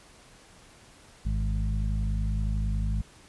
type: harmonic tone with a mistuned harmonic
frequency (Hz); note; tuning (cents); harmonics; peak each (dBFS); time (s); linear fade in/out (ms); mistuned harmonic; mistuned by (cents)
52.4; G#1; +16; 1 / 2 / 3 / 4; -26 / -32 / -36 / -38; 1.25-3.02; 10; 2; -27
effects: pink hiss -54 dBFS RMS until 3.28 s + resampled to 24000 Hz